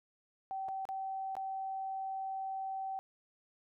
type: tone with dropouts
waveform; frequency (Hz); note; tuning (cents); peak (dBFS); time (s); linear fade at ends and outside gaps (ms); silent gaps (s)
sine; 770; G5; -31; -36; 0.51-2.99; 0; 0.684-0.688 / 0.853-0.889 / 1.353-1.367
effects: none